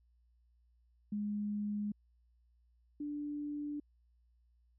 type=tone pair in turn; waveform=sine; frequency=207.4 / 293.3 Hz; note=G#3 / D4; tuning=-2 / -2 cents; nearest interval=tritone; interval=600 cents; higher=second; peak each=-34 / -37 dBFS; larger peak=first; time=1.12-1.92 / 3-3.8 s; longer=neither; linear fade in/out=5 ms; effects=added 59 Hz sine -67 dBFS peak until 4.78 s